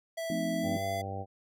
square tone with pitch glide, 659 to 679.9 Hz, E5 to F5, -1 to -47 cents, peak -34 dBFS, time 0.17-1.02 s, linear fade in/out 10 ms, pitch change +54 cents, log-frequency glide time 0.56-0.85 s
sine chord, F dominant seventh, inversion none, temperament equal with one note detuned, 174.61 / 220 / 258 / 311.1 Hz, F3 / A3 / C4 / Eb4, 0 / 0 / -24 / 0 cents, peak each -36 dBFS, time 0.3-0.77 s, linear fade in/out 2 ms
harmonic tone, 97.5 Hz, G2, 9 cents flat, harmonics 1 / 2 / 3 / 4 / 5 / 6 / 7 / 8, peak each -38 / -45 / -48 / -48 / -44 / -45 / -46 / -40 dBFS, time 0.62-1.26 s, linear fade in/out 50 ms
effects none

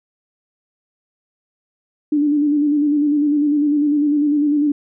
sine tone with vibrato, 293.7 Hz, D4, in tune, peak -13 dBFS, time 2.12-4.72 s, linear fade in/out 5 ms, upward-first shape square, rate 10 Hz, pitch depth 37 cents each way, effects none

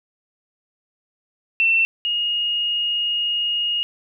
sine tone pair in turn, 2691 / 2863 Hz, E7 / F7, +35 / +42 cents, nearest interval minor second, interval 107 cents, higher second, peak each -14 / -19 dBFS, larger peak first, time 1.6-1.85 / 2.05-3.83 s, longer second, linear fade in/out 0 ms, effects none

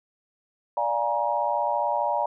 sine chord, Bb dominant seventh, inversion first, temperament equal with one note detuned, 587.3 / 698.5 / 830.6 / 945.9 Hz, D5 / F5 / Ab5 / Bb5, 0 / 0 / 0 / +25 cents, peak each -28 / -30 / -28 / -26 dBFS, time 0.77-2.26 s, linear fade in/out 2 ms, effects none

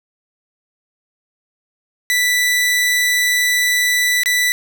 sawtooth tone with dropouts, 1975.5 Hz, B6, in tune, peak -10 dBFS, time 2.1-4.52 s, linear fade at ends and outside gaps 0 ms, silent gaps 4.234-4.259 s, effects none

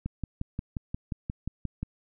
click train, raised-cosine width 5 ms, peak -19 dBFS, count 11, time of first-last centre 0.06-1.83 s, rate 5.65 Hz, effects none

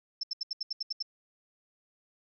sine tone bursts, 5310 Hz, E8, 12 cents sharp, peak -30 dBFS, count 9, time 0.21-1.026 s, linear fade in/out 5 ms, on 24 ms, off 75 ms, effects none

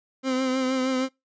30% pulse tone with vibrato, 260 Hz, C4, 11 cents flat, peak -20 dBFS, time 0.23-1.09 s, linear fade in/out 50 ms, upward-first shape triangle, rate 6.4 Hz, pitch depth 39 cents each way, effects noise-tail reverb RT60 0.2 s tail -24 dB re dry + resampled to 16000 Hz

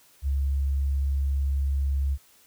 sine tone, 69 Hz, C#2, 7 cents flat, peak -22 dBFS, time 0.22-2.18 s, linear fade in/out 50 ms, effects white hiss -58 dBFS RMS until 2.46 s

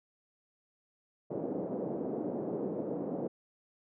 white band-pass noise, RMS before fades -36 dBFS, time 1.3-3.28 s, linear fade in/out 10 ms, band 170 to 520 Hz, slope 24 dB/octave, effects none

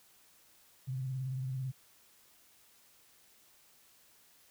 sine tone with vibrato, 130.81 Hz, C3, in tune, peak -34 dBFS, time 0.87-1.72 s, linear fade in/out 20 ms, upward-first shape triangle, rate 18 Hz, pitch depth 70 cents each way, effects white hiss -64 dBFS RMS until 4.5 s

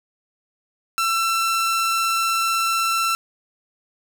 sawtooth tone, 1342 Hz, E6, 31 cents sharp, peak -15 dBFS, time 0.98-3.15 s, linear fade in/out 0 ms, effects 9-bit

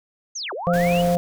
sine linear two-way sweep, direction down then up, 6750 to 349.2 to 3012 Hz, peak -27 dBFS, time 0.35-1.02 s, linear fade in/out 10 ms, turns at 0.53 s
harmonic tone, 174.61 Hz, F3, in tune, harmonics 1 / 3 / 4, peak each -20 / -20 / -23 dBFS, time 0.67-1.17 s, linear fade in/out 0 ms
pink noise, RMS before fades -33 dBFS, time 0.73-1.16 s, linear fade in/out 10 ms
effects none

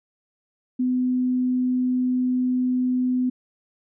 sine tone, 252.3 Hz, B3, 37 cents sharp, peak -19 dBFS, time 0.79-3.3 s, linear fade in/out 10 ms, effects none

